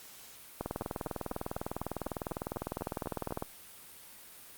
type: two click trains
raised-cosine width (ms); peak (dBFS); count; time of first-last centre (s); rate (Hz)
1; -20 / -24; 57 / 11; 0.61-3.424 / 0.82-3.308; 19.9 / 4.02
effects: white hiss -52 dBFS RMS until 4.57 s + Opus 48 kbps